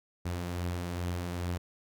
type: beating tone pair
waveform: sawtooth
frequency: 85.8 / 88.2 Hz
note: F2 / F2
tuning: -30 / +18 cents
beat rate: 2.4 Hz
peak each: -38 / -29 dBFS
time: 0.25-1.58 s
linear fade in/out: 10 ms
effects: none